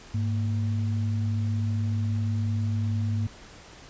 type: tone pair together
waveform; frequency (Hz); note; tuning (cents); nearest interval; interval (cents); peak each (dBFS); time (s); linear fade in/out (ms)
sine; 102.9 / 230.8; G#2 / A#3; -16 / -17; octave + major second; 1399; -24 / -33; 0.14-3.27; 5
effects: pink hiss -48 dBFS RMS until 3.89 s + resampled to 16000 Hz